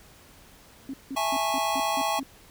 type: tone bursts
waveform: sine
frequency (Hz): 270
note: C#4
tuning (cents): -45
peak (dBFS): -31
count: 7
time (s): 0.89-2.232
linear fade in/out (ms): 2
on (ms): 46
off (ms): 170
type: chord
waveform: square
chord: A major seventh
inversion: second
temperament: just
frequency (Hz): 660 / 825 / 880 / 1100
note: E5 / G#5 / A5 / C#6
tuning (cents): +2 / -12 / 0 / -14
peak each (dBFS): -32 / -29 / -33 / -31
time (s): 1.16-2.2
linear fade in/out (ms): 10
effects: pink hiss -53 dBFS RMS until 2.5 s